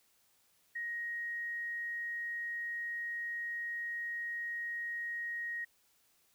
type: tone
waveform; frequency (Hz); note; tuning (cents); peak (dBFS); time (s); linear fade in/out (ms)
sine; 1880; A#6; +14; -36; 0.75-5.65; 10
effects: white hiss -71 dBFS RMS until 6.34 s